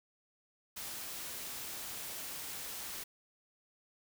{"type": "noise", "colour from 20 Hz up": "white", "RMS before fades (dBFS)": -43, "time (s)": [0.76, 3.04], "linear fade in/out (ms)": 10, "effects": []}